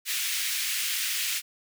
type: high-pass noise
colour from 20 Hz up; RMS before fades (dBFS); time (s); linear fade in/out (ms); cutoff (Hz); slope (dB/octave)
pink; -29; 0.05-1.42; 50; 2000; 24
effects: none